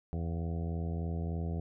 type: harmonic tone with a mistuned harmonic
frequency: 83.3 Hz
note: E2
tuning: 19 cents sharp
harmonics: 1 / 2 / 3 / 4 / 5 / 6 / 7 / 8 / 9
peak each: -34 / -37 / -46 / -48 / -47 / -51 / -54 / -51 / -55 dBFS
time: 0.13-1.6 s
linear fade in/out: 0 ms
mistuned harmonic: 8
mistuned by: +54 cents
effects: none